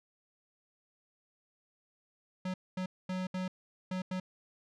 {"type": "tone bursts at uneven times", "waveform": "square", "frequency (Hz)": 185, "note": "F#3", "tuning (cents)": 0, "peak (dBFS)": -34, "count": 6, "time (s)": [[2.45, 2.54], [2.77, 2.86], [3.09, 3.27], [3.34, 3.48], [3.91, 4.02], [4.11, 4.2]], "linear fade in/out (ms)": 5, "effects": ["low-pass 5000 Hz 12 dB/octave"]}